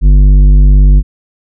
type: tone with tanh clipping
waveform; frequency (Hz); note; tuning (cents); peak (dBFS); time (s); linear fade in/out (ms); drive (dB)
sine; 49; G1; 0; -3; 0.01-1.03; 50; 10
effects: none